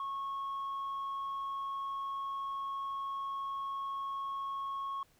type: tone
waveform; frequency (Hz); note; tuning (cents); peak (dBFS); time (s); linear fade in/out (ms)
sine; 1097; C#6; -18; -33; 0-5.03; 2
effects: tanh soft clip ceiling -34 dBFS + pink hiss -68 dBFS RMS until 5.19 s